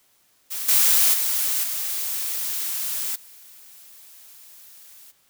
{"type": "noise with level steps", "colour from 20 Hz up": "blue", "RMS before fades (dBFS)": [-29, -17, -23, -27, -47], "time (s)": [0.5, 5.12], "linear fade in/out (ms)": 20, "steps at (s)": [0.68, 1.13, 1.63, 3.15], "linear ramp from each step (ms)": 10, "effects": ["white hiss -62 dBFS RMS until 5.29 s"]}